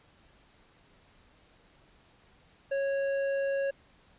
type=tone with hard clipping; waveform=sine; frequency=551 Hz; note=C#5; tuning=11 cents flat; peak=-29 dBFS; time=2.71-3.71 s; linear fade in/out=10 ms; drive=8 dB; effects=pink hiss -62 dBFS RMS until 4.18 s + resampled to 8000 Hz